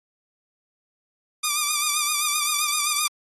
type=tone with vibrato; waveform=5% pulse; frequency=1192 Hz; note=D6; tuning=25 cents sharp; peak=-10 dBFS; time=1.43-3.08 s; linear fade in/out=10 ms; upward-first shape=sine; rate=7.7 Hz; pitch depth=51 cents each way; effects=AAC 32 kbps